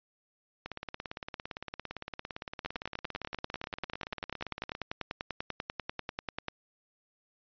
two click trains, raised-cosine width 0.3 ms, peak -22 / -18 dBFS, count 73 / 40, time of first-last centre 0.66-4.751 / 2.66-6.484 s, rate 17.6 / 10.2 Hz, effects resampled to 11025 Hz

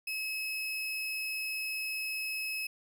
35% pulse tone, 2575 Hz, E7, 41 cents flat, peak -32 dBFS, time 0.07-2.67 s, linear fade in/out 5 ms, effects none

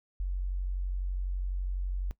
sine tone, 46 Hz, F#1, 9 cents flat, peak -29 dBFS, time 0.2-2.11 s, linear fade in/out 0 ms, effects noise-tail reverb RT60 0.1 s tail -19 dB re dry

